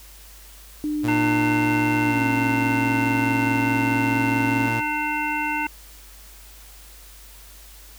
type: tone with pitch glide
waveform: sine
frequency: 300.2 to 275.3 Hz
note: D4 to C#4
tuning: +38 to -12 cents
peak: -22 dBFS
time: 0.84-4.68 s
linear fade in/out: 0 ms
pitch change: -150 cents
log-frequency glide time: 2.03-2.23 s
type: tone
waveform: sawtooth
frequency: 115.7 Hz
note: A#2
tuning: 13 cents flat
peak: -21 dBFS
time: 1.03-4.81 s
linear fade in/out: 20 ms
type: harmonic tone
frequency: 300 Hz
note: D4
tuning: 37 cents sharp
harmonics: 1 / 3 / 5 / 7 / 9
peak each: -30 / -26 / -30 / -30 / -28 dBFS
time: 1.08-5.67 s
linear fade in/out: 5 ms
effects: added 50 Hz sine -45 dBFS peak until 7.98 s + white hiss -47 dBFS RMS until 7.98 s